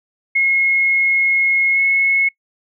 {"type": "tone with pitch glide", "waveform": "sine", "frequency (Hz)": [2164, 2184], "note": ["C#7", "C#7"], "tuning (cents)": [-42, -26], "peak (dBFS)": -12, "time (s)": [0.35, 2.29], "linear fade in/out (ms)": 10, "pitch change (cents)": 16, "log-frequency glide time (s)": [1.73, 1.79], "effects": ["noise-tail reverb RT60 0.1 s tail -23 dB re dry"]}